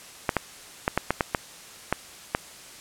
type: clicks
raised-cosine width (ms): 0.5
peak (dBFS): -6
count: 9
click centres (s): 0.292 / 0.367 / 0.879 / 0.976 / 1.106 / 1.208 / 1.348 / 1.926 / 2.349
effects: white hiss -45 dBFS RMS until 2.8 s + low-pass 10000 Hz 12 dB/octave